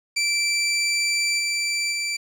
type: tone with level steps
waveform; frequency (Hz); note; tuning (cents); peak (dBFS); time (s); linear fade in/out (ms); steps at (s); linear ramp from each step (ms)
20% pulse; 2337; D7; -9; -15 / -17 / -19; 0.16-2.17; 10; 1.38 / 1.91; 20
effects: low-pass 11000 Hz 12 dB/octave + 9-bit